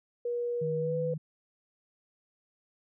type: tone with pitch glide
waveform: sine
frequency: 480 to 498.9 Hz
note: B4 to B4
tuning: -49 to +17 cents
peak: -29 dBFS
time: 0.25-1.14 s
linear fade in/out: 5 ms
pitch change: +66 cents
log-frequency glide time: 0.78-0.96 s
type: tone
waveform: sine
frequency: 155.56 Hz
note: D#3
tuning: in tune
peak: -33 dBFS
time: 0.61-1.18 s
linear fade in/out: 10 ms
effects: none